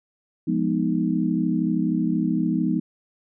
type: chord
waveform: sine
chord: F half-diminished seventh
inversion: none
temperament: equal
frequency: 174.61 / 207.7 / 246.9 / 311.1 Hz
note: F3 / Ab3 / Cb4 / Eb4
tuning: 0 / 0 / 0 / 0 cents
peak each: -25 / -26 / -25 / -25 dBFS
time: 0.47-2.8 s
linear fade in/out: 10 ms
effects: none